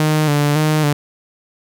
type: tone with vibrato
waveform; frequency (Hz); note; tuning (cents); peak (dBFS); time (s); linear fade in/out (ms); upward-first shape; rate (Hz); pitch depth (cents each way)
sawtooth; 150; D3; +37; -9; 0-0.93; 2; square; 1.8; 46
effects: none